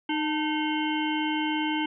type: harmonic tone with a mistuned harmonic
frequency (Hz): 307.7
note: D#4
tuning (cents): -19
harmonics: 1 / 3 / 5 / 7 / 9 / 10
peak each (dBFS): -27 / -31 / -37 / -35 / -38 / -35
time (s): 0.09-1.86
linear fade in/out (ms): 5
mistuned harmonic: 3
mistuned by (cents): -61
effects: none